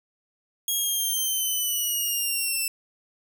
5% pulse linear sweep, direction down, 3300 to 2657 Hz, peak -16 dBFS, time 0.68-2.68 s, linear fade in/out 2 ms, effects none

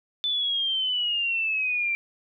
sine exponential sweep, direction down, 3520 to 2349 Hz, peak -23 dBFS, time 0.24-1.95 s, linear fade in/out 0 ms, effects none

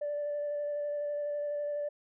sine tone with vibrato, 585 Hz, D5, 7 cents flat, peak -30 dBFS, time 0.01-1.89 s, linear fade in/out 10 ms, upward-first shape square, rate 12 Hz, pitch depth 10 cents each way, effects tanh soft clip ceiling -28 dBFS

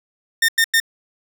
sawtooth tone bursts, 1820 Hz, A#6, 42 cents flat, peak -9 dBFS, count 3, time 0.42-0.801 s, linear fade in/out 5 ms, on 65 ms, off 93 ms, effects none

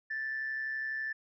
sine tone with amplitude modulation, 1760 Hz, A6, in tune, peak -30 dBFS, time 0.1-1.13 s, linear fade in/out 10 ms, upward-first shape sine, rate 132 Hz, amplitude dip 45%, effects tanh soft clip ceiling -28 dBFS

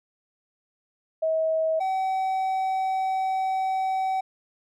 sine / triangle tone pair in turn, 640 / 761.1 Hz, D#5 / F#5, +49 / +49 cents, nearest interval minor third, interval 300 cents, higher second, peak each -21 dBFS, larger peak neither, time 1.22-1.8 / 1.8-4.21 s, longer second, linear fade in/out 10 ms, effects none

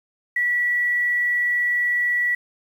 sine tone with quantisation, 1946 Hz, B6, 26 cents flat, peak -18 dBFS, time 0.36-2.35 s, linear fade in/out 5 ms, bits 8, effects none

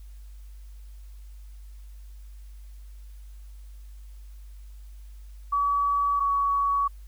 sine tone pair in turn, 1140 / 1126.3 Hz, C#6 / C#6, +48 / +27 cents, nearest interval unison, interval 21 cents, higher first, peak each -21 dBFS, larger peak neither, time 5.52-6.2 / 6.2-6.88 s, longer neither, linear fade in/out 10 ms, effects added 50 Hz sine -41 dBFS peak until 7.07 s + white hiss -63 dBFS RMS until 7.07 s

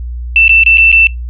sine tone with dropouts, 2669 Hz, E7, 21 cents sharp, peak -3 dBFS, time 0.36-1.07 s, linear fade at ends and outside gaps 1 ms, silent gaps 0.48-0.493 / 0.636-0.662 / 0.773-0.781 / 0.917-0.926 s, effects noise-tail reverb RT60 0.2 s tail -24 dB re dry + added 60 Hz sine -18 dBFS peak until 1.29 s

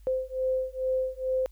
sine beating tone pair, 517 / 519.3 Hz, C5 / C5, -21 / -13 cents, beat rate 2.3 Hz, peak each -29 dBFS, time 0.07-1.46 s, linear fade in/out 0 ms, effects added 50 Hz sine -48 dBFS peak until 1.51 s + white hiss -68 dBFS RMS until 1.51 s

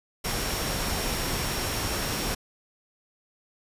sine tone in noise, 5540 Hz, F8, 15 cents flat, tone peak -38 dBFS, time 0.24-2.35 s, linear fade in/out 10 ms, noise pink, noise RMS -29 dBFS, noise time 0.24-2.35 s, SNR -12 dB, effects resampled to 32000 Hz

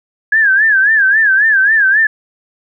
sine tone with vibrato, 1661.2 Hz, G#6, in tune, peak -7 dBFS, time 0.32-2.07 s, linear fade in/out 5 ms, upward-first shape sine, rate 3.7 Hz, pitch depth 140 cents each way, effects none

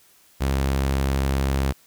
sawtooth tone, 67.7 Hz, C#2, 40 cents flat, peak -16 dBFS, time 0.4-1.73 s, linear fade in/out 20 ms, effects white hiss -56 dBFS RMS until 1.86 s

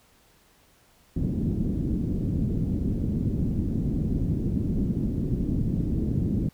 white low-pass noise, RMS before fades -26 dBFS, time 1.16-6.49 s, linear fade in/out 2 ms, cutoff 260 Hz, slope 24 dB/octave, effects pink hiss -60 dBFS RMS until 6.53 s

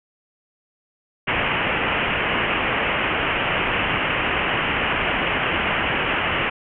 white low-pass noise, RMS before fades -22 dBFS, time 1.27-6.5 s, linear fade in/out 10 ms, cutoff 3000 Hz, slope 96 dB/octave, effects none

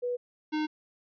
sine / square tone pair in turn, 490 / 306.8 Hz, B4 / D#4, -14 / -24 cents, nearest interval minor sixth, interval 810 cents, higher first, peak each -28 dBFS, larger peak neither, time 0.02-0.17 / 0.52-0.67 s, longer neither, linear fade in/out 20 ms, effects resampled to 11025 Hz

